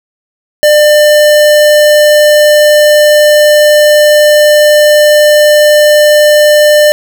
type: tone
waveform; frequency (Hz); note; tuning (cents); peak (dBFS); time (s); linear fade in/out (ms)
square; 598; D5; +31; -3; 0.63-6.92; 0
effects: none